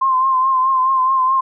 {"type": "tone with vibrato", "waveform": "sine", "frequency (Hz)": 1048, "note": "C6", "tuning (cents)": 2, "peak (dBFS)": -12, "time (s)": [0.01, 1.41], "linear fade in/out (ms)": 10, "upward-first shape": "triangle", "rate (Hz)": 4.7, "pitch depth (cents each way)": 49, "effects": []}